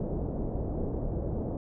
pink low-pass noise, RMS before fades -32 dBFS, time 0-1.57 s, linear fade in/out 2 ms, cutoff 600 Hz, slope 24 dB/octave, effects none

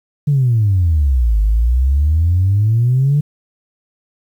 sine exponential two-way sweep, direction down then up, 150 to 50.5 to 150 Hz, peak -9 dBFS, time 0.27-3.21 s, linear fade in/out 10 ms, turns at 1.41 s, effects tanh soft clip ceiling -6 dBFS + 8-bit

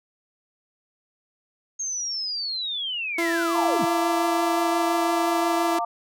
sine linear sweep, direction down, 6500 to 123.47 Hz, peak -26 dBFS, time 1.79-3.85 s, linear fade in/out 10 ms
sawtooth tone with vibrato, 335.7 Hz, E4, 32 cents sharp, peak -19 dBFS, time 3.18-5.79 s, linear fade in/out 5 ms, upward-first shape triangle, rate 5.8 Hz, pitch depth 10 cents each way
sine chord, Bb major, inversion second, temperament equal with one note detuned, 698.5 / 912.1 / 1174.7 Hz, F5 / Bb5 / D6, 0 / -38 / 0 cents, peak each -26 / -29 / -29 dBFS, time 3.55-5.85 s, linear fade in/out 5 ms
effects none

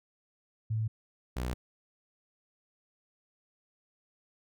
sine / sawtooth tone pair in turn, 110.1 / 61.79 Hz, A2 / B1, +2 / +2 cents, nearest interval minor seventh, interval 1000 cents, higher first, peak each -28 dBFS, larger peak neither, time 0.7-0.88 / 1.36-1.54 s, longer neither, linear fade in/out 10 ms, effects none

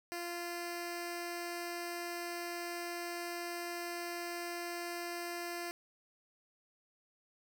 10% pulse tone with notch filter, 346.2 Hz, F4, 15 cents flat, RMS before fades -41 dBFS, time 0.12-5.71 s, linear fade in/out 0 ms, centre 1200 Hz, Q 1.9, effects none

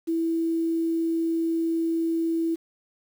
sine tone with quantisation, 329.6 Hz, E4, in tune, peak -22 dBFS, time 0.07-2.56 s, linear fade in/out 20 ms, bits 8, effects none

